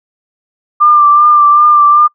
sine tone with vibrato, 1188 Hz, D6, 20 cents sharp, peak -3 dBFS, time 0.8-2.08 s, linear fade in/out 20 ms, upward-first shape sine, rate 2.6 Hz, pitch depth 26 cents each way, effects noise-tail reverb RT60 0.1 s tail -25 dB re dry

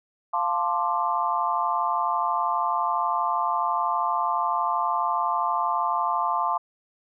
sine chord, D minor seventh, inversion first, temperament equal with one note detuned, 698.5 / 880 / 1046.5 / 1178.7 Hz, F5 / A5 / C6 / D6, 0 / 0 / 0 / +6 cents, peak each -29 / -27 / -26 / -28 dBFS, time 0.33-6.58 s, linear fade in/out 10 ms, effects none

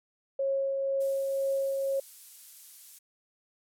sine tone with tremolo, 545 Hz, C#5, 29 cents flat, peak -25 dBFS, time 0.39-2 s, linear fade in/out 5 ms, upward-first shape triangle, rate 2 Hz, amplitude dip 30%
violet noise, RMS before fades -45 dBFS, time 1-2.99 s, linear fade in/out 10 ms
effects low-pass 12000 Hz 12 dB/octave

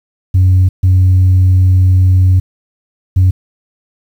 sine tone bursts at uneven times, 92.5 Hz, F#2, in tune, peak -3 dBFS, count 3, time 0.34-0.69 / 0.83-2.4 / 3.16-3.31 s, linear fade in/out 10 ms, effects tanh soft clip ceiling -3 dBFS + 7-bit

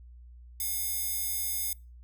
square tone with high-pass filter, 718 Hz, F5, 48 cents sharp, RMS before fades -32 dBFS, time 0.6-1.73 s, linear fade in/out 2 ms, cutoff 11000 Hz, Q 0.61, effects noise-tail reverb RT60 0.3 s tail -24 dB re dry + added 60 Hz sine -47 dBFS peak until 2.03 s

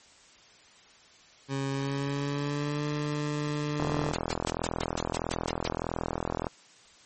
20% pulse tone with pitch glide, 136.8 to 148.32 Hz, C#3 to D3, -23 to +17 cents, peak -24 dBFS, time 1.48-4.14 s, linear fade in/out 50 ms, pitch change +140 cents, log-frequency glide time 1.72-2.87 s
click train, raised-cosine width 1 ms, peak -15 dBFS, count 112, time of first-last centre 3.8-6.468 s, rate 41.6 Hz
white noise bursts, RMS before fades -31 dBFS, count 10, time 4.13-5.68 s, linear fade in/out 5 ms, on 38 ms, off 130 ms
effects white hiss -56 dBFS RMS until 7.05 s + MP3 32 kbps

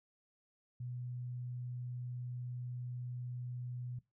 sine tone, 123.47 Hz, B2, in tune, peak -40 dBFS, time 0.8-3.99 s, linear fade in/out 5 ms, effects noise-tail reverb RT60 0.2 s tail -18 dB re dry

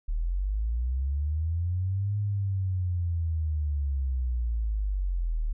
sine linear two-way sweep, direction up then down, 36.71 to 103.83 to 36.71 Hz, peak -25 dBFS, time 0.08-5.53 s, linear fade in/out 10 ms, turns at 2.18 s, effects none

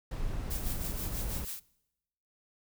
brown noise, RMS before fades -35 dBFS, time 0.11-1.45 s, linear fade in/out 5 ms
blue noise with tremolo, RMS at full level -38 dBFS, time 0.5-1.6 s, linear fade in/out 10 ms, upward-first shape sine, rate 6.2 Hz, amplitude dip 60%
effects noise-tail reverb RT60 0.9 s tail -23 dB re dry

